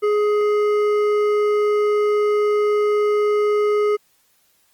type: tone with hard clipping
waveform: sine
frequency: 418.1 Hz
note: G#4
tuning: 12 cents sharp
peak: -17 dBFS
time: 0.02-3.97 s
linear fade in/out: 20 ms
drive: 9 dB
effects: white hiss -61 dBFS RMS until 4.73 s + Opus 24 kbps